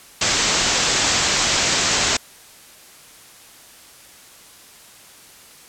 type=low-pass noise; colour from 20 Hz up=white; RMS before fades=-19 dBFS; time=0.21-2.17 s; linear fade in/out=5 ms; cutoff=7800 Hz; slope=96 dB/octave; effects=white hiss -45 dBFS RMS until 5.68 s + low-pass 12000 Hz 12 dB/octave